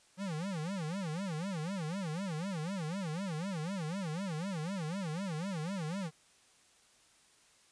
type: tone with vibrato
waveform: square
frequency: 175 Hz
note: F3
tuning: 4 cents sharp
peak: -36 dBFS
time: 0.17-6.11 s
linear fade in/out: 50 ms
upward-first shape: sine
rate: 4 Hz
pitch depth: 250 cents each way
effects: white hiss -65 dBFS RMS until 7.71 s + resampled to 22050 Hz